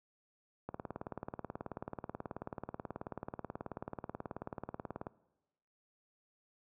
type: click train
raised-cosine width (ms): 1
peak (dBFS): -26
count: 82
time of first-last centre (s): 0.69-5.068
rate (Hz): 18.5
effects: noise-tail reverb RT60 1.0 s tail -21 dB re dry + high-pass 80 Hz 12 dB/octave